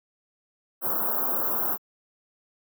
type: band-stop noise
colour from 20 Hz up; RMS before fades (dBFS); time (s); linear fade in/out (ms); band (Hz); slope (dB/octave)
white; -26; 0.81-1.78; 50; 1400 to 13000; 48
effects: high-pass 200 Hz 12 dB/octave